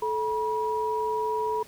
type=tone pair together; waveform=sine; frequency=434.7 / 964.7 Hz; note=A4 / B5; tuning=-21 / -41 cents; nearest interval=octave + major second; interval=1380 cents; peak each=-28 / -27 dBFS; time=0.02-1.63 s; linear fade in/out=5 ms; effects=pink hiss -51 dBFS RMS until 1.67 s